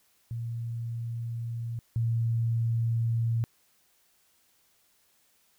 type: tone pair in turn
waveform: sine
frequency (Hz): 116.54 / 115.33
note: A#2 / A#2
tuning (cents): 0 / -18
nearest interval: unison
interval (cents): 18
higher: first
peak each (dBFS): -31 / -24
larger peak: second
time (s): 0.31-1.79 / 1.96-3.44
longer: neither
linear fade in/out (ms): 0
effects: white hiss -67 dBFS RMS until 5.58 s